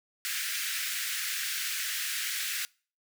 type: high-pass noise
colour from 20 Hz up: pink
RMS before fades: -33 dBFS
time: 0.25-2.65 s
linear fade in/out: 0 ms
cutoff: 1500 Hz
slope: 48 dB/octave
effects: noise-tail reverb RT60 0.4 s tail -25 dB re dry